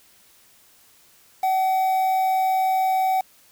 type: tone with quantisation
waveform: triangle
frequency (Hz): 757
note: F#5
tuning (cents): +39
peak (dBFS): -16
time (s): 1.43-3.21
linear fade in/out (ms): 5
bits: 6
effects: white hiss -55 dBFS RMS until 3.51 s